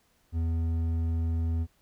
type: tone with hard clipping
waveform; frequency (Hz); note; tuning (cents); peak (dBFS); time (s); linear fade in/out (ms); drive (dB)
triangle; 82.41; E2; 0; -27; 0.32-1.67; 50; 10
effects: pink hiss -68 dBFS RMS until 1.81 s